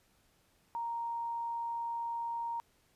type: tone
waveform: sine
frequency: 932.3 Hz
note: A#5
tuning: in tune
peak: -34 dBFS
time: 0.75-2.6 s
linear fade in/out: 0 ms
effects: pink hiss -70 dBFS RMS until 2.95 s + resampled to 32000 Hz